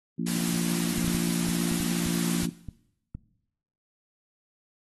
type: harmonic tone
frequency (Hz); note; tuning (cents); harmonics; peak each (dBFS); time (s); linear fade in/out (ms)
57.6; A#1; -20; 3 / 4 / 5 / 6; -30 / -30 / -35 / -40; 0.18-2.5; 10
type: noise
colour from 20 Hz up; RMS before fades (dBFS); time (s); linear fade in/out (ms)
white; -33; 0.26-2.46; 10
type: clicks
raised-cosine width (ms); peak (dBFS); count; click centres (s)
5; -24; 11; 0.983 / 1.045 / 1.079 / 1.147 / 1.49 / 1.717 / 1.804 / 2.066 / 2.433 / 2.687 / 3.15
effects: noise-tail reverb RT60 0.8 s tail -18 dB re dry + AAC 32 kbps